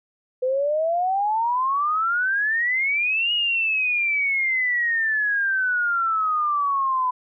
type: exponential two-way sweep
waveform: sine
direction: up then down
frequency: 501 to 2900 to 1000 Hz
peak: -19 dBFS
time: 0.42-7.11 s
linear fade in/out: 10 ms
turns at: 3.33 s
effects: none